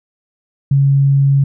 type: tone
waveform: sine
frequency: 138.59 Hz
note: C#3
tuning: in tune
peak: -8 dBFS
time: 0.71-1.44 s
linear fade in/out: 5 ms
effects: none